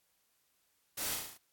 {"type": "noise with echo", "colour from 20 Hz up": "white", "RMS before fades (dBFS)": -38, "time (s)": [0.97, 1.16], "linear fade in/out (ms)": 10, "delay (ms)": 36, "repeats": 6, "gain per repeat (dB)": -3, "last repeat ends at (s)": 1.376, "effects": ["white hiss -75 dBFS RMS until 1.52 s", "AAC 64 kbps"]}